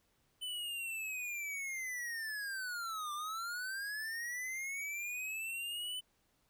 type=linear two-way sweep; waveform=square; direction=down then up; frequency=3025 to 1174.7 to 3025 Hz; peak=-39 dBFS; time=0.41-6.01 s; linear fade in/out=20 ms; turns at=3.13 s; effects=pink hiss -75 dBFS RMS until 6.49 s